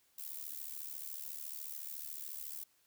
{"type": "noise with amplitude modulation", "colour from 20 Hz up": "violet", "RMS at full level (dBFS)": -41, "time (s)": [0.18, 2.64], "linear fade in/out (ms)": 5, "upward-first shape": "sine", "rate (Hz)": 74, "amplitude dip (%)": 85, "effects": ["white hiss -72 dBFS RMS until 2.86 s"]}